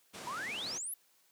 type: low-pass noise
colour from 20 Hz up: pink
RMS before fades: -45 dBFS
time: 0.13-0.79 s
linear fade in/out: 20 ms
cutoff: 10000 Hz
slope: 24 dB/octave
type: exponential sweep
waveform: sine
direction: up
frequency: 931 to 11840 Hz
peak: -37 dBFS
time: 0.27-0.94 s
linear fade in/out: 2 ms
effects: white hiss -69 dBFS RMS until 1.31 s + high-pass 200 Hz 12 dB/octave